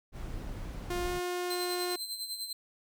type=noise; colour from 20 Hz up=brown; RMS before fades=-39 dBFS; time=0.12-1.21 s; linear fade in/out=50 ms
type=tone with pitch glide; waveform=sawtooth; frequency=353.8 to 357.1 Hz; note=F4 to F4; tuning=+23 to +39 cents; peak=-28 dBFS; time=0.9-1.96 s; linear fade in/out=5 ms; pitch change=+16 cents; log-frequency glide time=1.03-1.09 s
type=tone with tremolo; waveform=sawtooth; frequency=4102 Hz; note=C8; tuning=35 cents flat; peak=-31 dBFS; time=1.5-2.53 s; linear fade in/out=5 ms; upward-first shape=sine; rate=10 Hz; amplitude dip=60%
effects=none